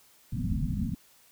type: low-pass noise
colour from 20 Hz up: white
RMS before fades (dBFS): -30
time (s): 0.32-0.95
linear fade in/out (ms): 5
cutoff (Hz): 250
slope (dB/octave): 96
effects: white hiss -60 dBFS RMS until 1.31 s